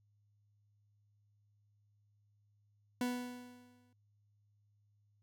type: tone with exponential decay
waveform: 40% pulse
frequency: 246.9 Hz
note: B3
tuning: in tune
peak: -31 dBFS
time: 3.01-3.93 s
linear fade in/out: 2 ms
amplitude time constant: 200 ms
effects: added 103 Hz sine -70 dBFS peak until 5.22 s